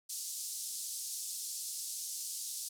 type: band-pass noise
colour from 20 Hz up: white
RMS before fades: -41 dBFS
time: 0.09-2.69 s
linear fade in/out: 10 ms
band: 4700 to 11000 Hz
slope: 24 dB/octave
effects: none